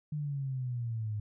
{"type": "exponential sweep", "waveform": "sine", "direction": "down", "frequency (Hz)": [152.4, 103.83], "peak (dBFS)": -32, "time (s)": [0.12, 1.2], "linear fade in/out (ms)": 5, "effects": []}